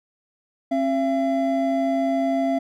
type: tone pair together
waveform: triangle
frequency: 268.7 / 677 Hz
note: C4 / E5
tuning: +46 / +46 cents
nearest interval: octave + major third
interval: 1600 cents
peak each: -20 dBFS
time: 0.71-2.59 s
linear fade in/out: 10 ms
effects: none